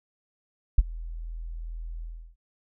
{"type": "tone with ADSR envelope", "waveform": "sine", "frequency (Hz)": 41.2, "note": "E1", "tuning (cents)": 0, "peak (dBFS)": -9, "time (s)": [0.78, 2.36], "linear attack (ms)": 7, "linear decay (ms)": 28, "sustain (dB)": -24, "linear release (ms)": 340, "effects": []}